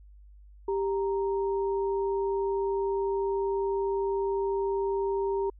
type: tone pair together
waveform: sine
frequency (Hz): 393.1 / 932.3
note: G4 / A#5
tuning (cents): +5 / 0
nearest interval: octave + minor third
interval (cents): 1495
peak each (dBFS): -26 / -34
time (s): 0.68-5.5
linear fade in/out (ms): 5
effects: added 50 Hz sine -49 dBFS peak until 5.59 s